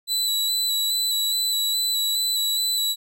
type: tone with vibrato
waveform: sawtooth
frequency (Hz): 3958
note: B7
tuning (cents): +3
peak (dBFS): -18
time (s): 0.07-2.96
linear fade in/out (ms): 50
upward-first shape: square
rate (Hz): 2.4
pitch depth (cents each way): 17
effects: none